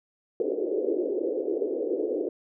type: band-pass noise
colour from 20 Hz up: pink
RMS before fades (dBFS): -28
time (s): 0.4-2.29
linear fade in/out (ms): 2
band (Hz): 330 to 500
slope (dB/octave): 48
effects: none